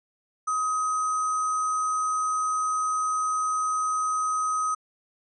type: tone with sample-and-hold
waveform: sine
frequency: 1260 Hz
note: D#6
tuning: 21 cents sharp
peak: -23 dBFS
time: 0.47-4.75 s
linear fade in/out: 10 ms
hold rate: 7350 Hz
effects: resampled to 22050 Hz